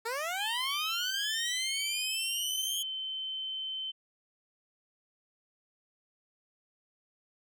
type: linear sweep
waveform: 15% pulse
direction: up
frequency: 438.7 to 3322 Hz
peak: -26 dBFS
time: 0.05-2.83 s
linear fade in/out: 10 ms
type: tone with pitch glide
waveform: sine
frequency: 3100 to 3079 Hz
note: G7 to G7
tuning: -20 to -32 cents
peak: -34 dBFS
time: 0.39-3.92 s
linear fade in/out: 20 ms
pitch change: -12 cents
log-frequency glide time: 2.14-2.57 s
effects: none